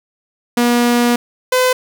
sawtooth tone pair in turn, 240.3 / 508 Hz, B3 / B4, -47 / +49 cents, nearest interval octave + minor second, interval 1296 cents, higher second, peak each -7 dBFS, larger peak neither, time 0.57-1.16 / 1.52-1.73 s, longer first, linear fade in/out 5 ms, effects none

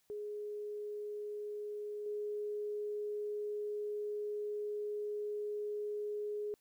sine tone with level steps, 417.4 Hz, G#4, 9 cents sharp, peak -39 / -36 dBFS, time 0.1-6.54 s, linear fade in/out 0 ms, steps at 2.06 s, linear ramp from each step 2 ms, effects white hiss -75 dBFS RMS until 6.6 s

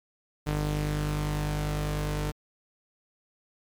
sawtooth tone pair together, 49.94 / 150 Hz, G1 / D3, +33 / +37 cents, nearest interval octave + perfect fifth, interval 1904 cents, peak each -26 dBFS, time 0.46-2.32 s, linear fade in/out 20 ms, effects MP3 96 kbps

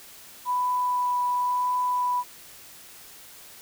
sine tone with vibrato, 990 Hz, B5, 4 cents sharp, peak -22 dBFS, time 0.45-2.24 s, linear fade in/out 50 ms, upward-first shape triangle, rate 0.95 Hz, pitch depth 10 cents each way, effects white hiss -47 dBFS RMS until 3.61 s

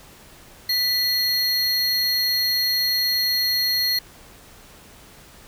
square tone pair together, 1975 / 4268 Hz, B6 / C8, 0 / +34 cents, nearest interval octave + minor second, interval 1334 cents, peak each -28 / -20 dBFS, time 0.69-3.99 s, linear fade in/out 5 ms, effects pink hiss -47 dBFS RMS until 5.47 s

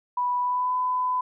sine tone with pitch glide, 985 to 1004.5 Hz, B5 to B5, -5 to +29 cents, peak -22 dBFS, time 0.17-1.21 s, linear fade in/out 5 ms, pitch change +34 cents, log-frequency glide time 0.4-0.74 s, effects none

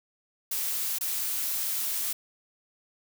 blue noise with dropouts, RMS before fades -30 dBFS, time 0.51-2.13 s, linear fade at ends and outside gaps 5 ms, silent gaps 0.986-1.009 s, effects none

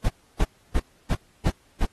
brown noise bursts, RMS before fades -20 dBFS, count 6, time 0.04-1.858 s, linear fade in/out 10 ms, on 53 ms, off 300 ms, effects pink hiss -61 dBFS RMS until 1.92 s + AAC 32 kbps

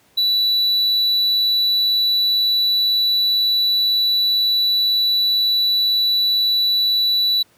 triangle tone, 3951 Hz, B7, in tune, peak -13 dBFS, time 0.17-7.43 s, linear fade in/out 10 ms, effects pink hiss -56 dBFS RMS until 7.57 s + high-pass 100 Hz 12 dB/octave

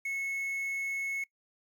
triangle tone with quantisation, 2192 Hz, C#7, 20 cents flat, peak -30 dBFS, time 0.05-1.24 s, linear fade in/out 5 ms, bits 9, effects noise-tail reverb RT60 0.1 s tail -22 dB re dry

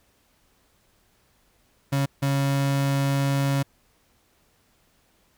35% pulse tone bursts at uneven times, 138.59 Hz, C#3, in tune, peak -19 dBFS, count 2, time 1.92-2.06 / 2.22-3.63 s, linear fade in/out 10 ms, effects pink hiss -64 dBFS RMS until 5.37 s

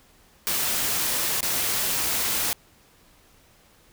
white noise with dropouts, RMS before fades -25 dBFS, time 0.47-2.53 s, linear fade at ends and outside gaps 0 ms, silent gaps 1.406-1.429 s, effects pink hiss -57 dBFS RMS until 3.92 s

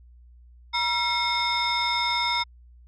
sine tone cluster, 953 / 1362 / 2159 / 3660 / 5230 Hz, A#5 / F6 / C#7 / A#7 / E8, +38 / -44 / -46 / -32 / -15 cents, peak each -26 / -33 / -27 / -27 / -30 dBFS, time 0.73-2.44 s, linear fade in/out 20 ms, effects tanh soft clip ceiling -15 dBFS + added 60 Hz sine -48 dBFS peak until 2.87 s

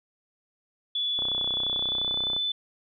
sine tone with pitch glide, 3434 to 3504 Hz, A7 to A7, -43 to -8 cents, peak -25 dBFS, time 0.95-2.52 s, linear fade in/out 5 ms, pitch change +35 cents, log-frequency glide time 1.58-2.25 s
click train, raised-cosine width 1 ms, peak -24 dBFS, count 38, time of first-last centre 1.19-2.365 s, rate 31.5 Hz
effects none

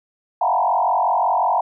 sine tone with frequency modulation, 830.6 Hz, G#5, in tune, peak -15 dBFS, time 0.41-1.61 s, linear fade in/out 5 ms, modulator 45.5 Hz, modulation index 3.4, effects none

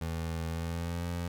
25% pulse tone with pitch glide, 82 to 86.53 Hz, E2 to F2, -9 to -15 cents, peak -29 dBFS, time 0.01-1.28 s, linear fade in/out 5 ms, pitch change +94 cents, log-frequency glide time 0.48-1.06 s, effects none

